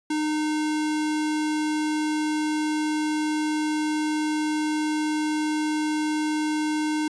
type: tone with sample-and-hold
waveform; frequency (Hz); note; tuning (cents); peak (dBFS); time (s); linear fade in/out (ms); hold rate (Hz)
sine; 305.9; D#4; -29; -22; 0.1-7.08; 5; 1225
effects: resampled to 22050 Hz